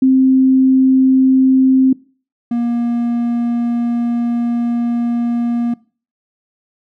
sine / triangle tone pair in turn, 262.3 / 237.1 Hz, C4 / A#3, +4 / +30 cents, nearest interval major second, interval 174 cents, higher first, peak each -7 / -12 dBFS, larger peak first, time 0.02-1.93 / 2.51-5.74 s, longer second, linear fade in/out 5 ms, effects noise-tail reverb RT60 0.4 s tail -22 dB re dry

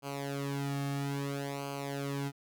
sawtooth tone with flanger, 140 Hz, C#3, 18 cents sharp, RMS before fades -36 dBFS, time 0.02-2.32 s, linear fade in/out 50 ms, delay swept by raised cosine 0.54 to 2.04 ms, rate 0.6 Hz, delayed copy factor -0.8, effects none

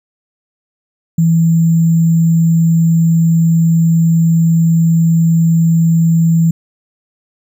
sine tone with sample-and-hold, 164.81 Hz, E3, in tune, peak -7 dBFS, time 1.18-6.51 s, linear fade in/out 5 ms, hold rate 7350 Hz, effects none

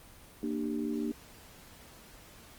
sine chord, G minor, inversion first, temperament equal with one note detuned, 233.1 / 299.3 / 392 Hz, Bb3 / D4 / G4, 0 / +33 / 0 cents, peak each -34 / -34 / -39 dBFS, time 0.43-1.12 s, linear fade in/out 2 ms, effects pink hiss -54 dBFS RMS until 2.58 s + Opus 24 kbps

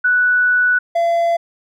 sine / triangle tone pair in turn, 1480 / 679.8 Hz, F#6 / F5, 0 / -47 cents, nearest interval octave + minor second, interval 1347 cents, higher first, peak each -11 dBFS, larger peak neither, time 0.04-0.79 / 0.95-1.37 s, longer first, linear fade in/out 10 ms, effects none

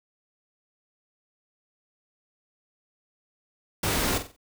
pink noise with echo, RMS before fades -26 dBFS, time 3.83-4.18 s, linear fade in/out 5 ms, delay 46 ms, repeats 4, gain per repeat -9 dB, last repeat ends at 4.364 s, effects none

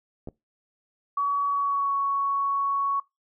clicks, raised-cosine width 2 ms, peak -24 dBFS, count 2, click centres 0.274 / 0.287 s
sine tone with pitch glide, 1132 to 1113.2 Hz, C#6 to C#6, +36 to +7 cents, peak -22 dBFS, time 1.17-3 s, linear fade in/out 5 ms, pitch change -29 cents, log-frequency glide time 1.49-1.95 s
effects noise-tail reverb RT60 0.2 s tail -23 dB re dry

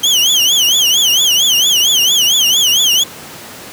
30% pulse tone with vibrato, 3117 Hz, G7, 11 cents flat, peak -6 dBFS, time 0.03-3.04 s, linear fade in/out 10 ms, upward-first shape triangle, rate 4.4 Hz, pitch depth 210 cents each way, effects pink hiss -31 dBFS RMS until 3.72 s + high-pass 150 Hz 12 dB/octave

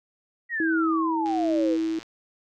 sine exponential sweep, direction down, 1938 to 470.1 Hz, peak -25 dBFS, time 0.49-1.78 s, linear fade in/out 50 ms
sine tone with tremolo, 324.2 Hz, E4, 29 cents flat, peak -21 dBFS, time 0.6-1.99 s, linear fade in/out 2 ms, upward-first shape sine, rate 1.2 Hz, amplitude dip 40%
click train, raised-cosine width 0.2 ms, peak -25 dBFS, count 88, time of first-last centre 1.26-2.03 s, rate 113 Hz
effects none

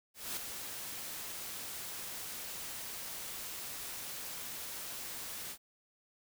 white noise with ADSR envelope, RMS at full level -37 dBFS, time 0.14-5.58 s, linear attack 230 ms, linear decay 3 ms, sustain -6 dB, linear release 70 ms, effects none

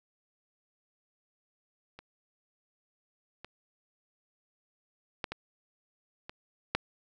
clicks, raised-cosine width 0.3 ms, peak -30 / -27 / -16 / -20 / -25 / -10 dBFS, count 6, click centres 1.99 / 3.446 / 5.242 / 5.32 / 6.295 / 6.75 s, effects none

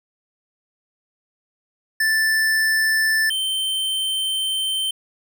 square tone pair in turn, 1762 / 3106 Hz, A6 / G7, +2 / -17 cents, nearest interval minor seventh, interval 981 cents, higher second, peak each -17 / -21 dBFS, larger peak first, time 2-3.3 / 3.3-4.91 s, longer second, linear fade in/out 5 ms, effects none

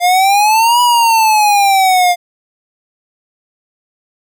square exponential two-way sweep, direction up then down, 699 to 980 to 701 Hz, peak -8 dBFS, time 0-2.16 s, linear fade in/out 50 ms, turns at 0.81 s, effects none

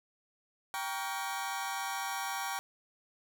sawtooth chord, G half-diminished seventh, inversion none, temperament just, 784 / 940.8 / 1128.9 / 1411.2 Hz, G5 / Bb5 / Db6 / F6, 0 / +16 / +31 / +18 cents, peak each -34 / -36 / -37 / -40 dBFS, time 0.74-2.59 s, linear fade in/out 0 ms, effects 11-bit

